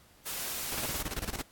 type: noise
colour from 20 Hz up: white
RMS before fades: -36 dBFS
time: 0.25-1.03 s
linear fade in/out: 20 ms
type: noise with tremolo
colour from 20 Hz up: pink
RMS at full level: -35 dBFS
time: 0.72-1.42 s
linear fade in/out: 2 ms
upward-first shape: square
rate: 18 Hz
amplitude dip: 80%
effects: pink hiss -60 dBFS RMS until 1.51 s + AAC 64 kbps